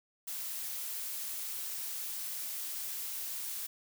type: noise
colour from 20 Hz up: blue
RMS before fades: -39 dBFS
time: 0.27-3.67 s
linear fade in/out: 10 ms
effects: none